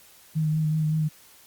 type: tone with vibrato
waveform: sine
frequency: 155.56 Hz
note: D#3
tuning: in tune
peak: -21 dBFS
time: 0.35-1.09 s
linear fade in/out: 20 ms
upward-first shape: triangle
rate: 5.3 Hz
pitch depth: 28 cents each way
effects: white hiss -53 dBFS RMS until 1.46 s + Opus 48 kbps